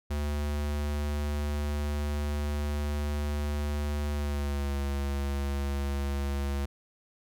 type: tone with pitch glide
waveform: square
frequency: 73.42 to 69.98 Hz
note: D2 to C#2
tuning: 0 to +17 cents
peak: -29 dBFS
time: 0.1-6.66 s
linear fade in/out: 10 ms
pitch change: -83 cents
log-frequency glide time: 4.11-4.76 s
effects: none